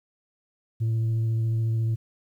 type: tone with vibrato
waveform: sine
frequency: 112.8 Hz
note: A2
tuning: 44 cents sharp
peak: -19 dBFS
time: 0.8-1.96 s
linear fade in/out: 20 ms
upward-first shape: sine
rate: 14 Hz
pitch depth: 13 cents each way
effects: tanh soft clip ceiling -21 dBFS + 10-bit